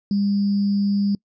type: tone with sample-and-hold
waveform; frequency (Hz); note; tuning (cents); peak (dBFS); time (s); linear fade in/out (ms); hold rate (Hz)
sine; 201.4; G3; +47; -17; 0.11-1.15; 2; 4900
effects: noise-tail reverb RT60 0.1 s tail -25 dB re dry + resampled to 16000 Hz